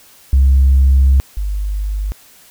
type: tone pair in turn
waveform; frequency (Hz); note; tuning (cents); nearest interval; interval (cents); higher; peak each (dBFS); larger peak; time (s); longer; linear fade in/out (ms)
sine; 67.1 / 50.27; C2 / G1; +44 / +44; perfect fourth; 500; first; -5 / -16; first; 0.33-1.2 / 1.37-2.12; first; 0
effects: tanh soft clip ceiling -4 dBFS + white hiss -45 dBFS RMS until 2.5 s